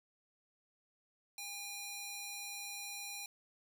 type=tone with high-pass filter; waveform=square; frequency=811 Hz; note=G#5; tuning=41 cents flat; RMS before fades=-45 dBFS; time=1.38-3.26 s; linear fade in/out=2 ms; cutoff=2800 Hz; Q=0.58; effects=none